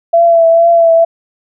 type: tone with vibrato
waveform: sine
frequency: 670 Hz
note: E5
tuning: 28 cents sharp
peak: -4 dBFS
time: 0.13-1.05 s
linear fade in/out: 10 ms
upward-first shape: triangle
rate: 2.2 Hz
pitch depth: 32 cents each way
effects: none